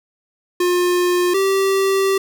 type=tone pair in turn; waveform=square; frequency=356.2 / 388.4 Hz; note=F4 / G4; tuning=+34 / -16 cents; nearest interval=minor second; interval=150 cents; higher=second; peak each=-15 dBFS; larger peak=neither; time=0.6-1.34 / 1.34-2.18 s; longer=second; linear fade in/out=5 ms; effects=none